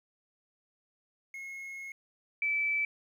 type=tone pair in turn; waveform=triangle / sine; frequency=2167 / 2313 Hz; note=C#7 / D7; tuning=-40 / -27 cents; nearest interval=minor second; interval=113 cents; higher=second; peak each=-38 / -27 dBFS; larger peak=second; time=1.34-1.92 / 2.42-2.85 s; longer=first; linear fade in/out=2 ms; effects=11-bit